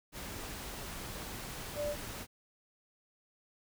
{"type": "tone in noise", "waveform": "sine", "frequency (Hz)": 587.3, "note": "D5", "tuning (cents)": 0, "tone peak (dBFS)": -33, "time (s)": [1.75, 1.96], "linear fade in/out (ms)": 50, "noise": "pink", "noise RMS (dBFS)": -43, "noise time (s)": [0.12, 2.27], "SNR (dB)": 7, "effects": []}